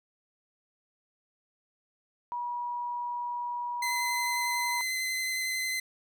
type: tone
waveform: sine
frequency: 965 Hz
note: B5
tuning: 40 cents flat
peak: -31 dBFS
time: 2.32-4.81 s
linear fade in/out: 0 ms
type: tone with vibrato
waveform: sawtooth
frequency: 2051 Hz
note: C7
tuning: 35 cents flat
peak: -26 dBFS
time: 3.82-5.8 s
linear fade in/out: 5 ms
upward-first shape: sine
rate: 11 Hz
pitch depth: 11 cents each way
effects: none